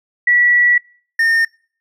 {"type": "tone pair in turn", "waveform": ["sine", "triangle"], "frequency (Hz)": [1944, 1825.1], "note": ["B6", "A#6"], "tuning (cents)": [-28, -37], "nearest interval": "minor second", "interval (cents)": 109, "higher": "first", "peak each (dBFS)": -9, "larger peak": "neither", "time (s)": [[0.27, 0.78], [1.19, 1.45]], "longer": "first", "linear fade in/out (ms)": 5, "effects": ["noise-tail reverb RT60 0.5 s tail -26 dB re dry"]}